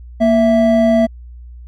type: tone pair together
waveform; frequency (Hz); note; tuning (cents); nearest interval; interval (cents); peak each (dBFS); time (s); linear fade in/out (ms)
triangle; 233.1 / 659.3; A#3 / E5; 0 / 0; octave + tritone; 1800; -10; 0.2-1.07; 20
effects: added 60 Hz sine -32 dBFS peak until 1.67 s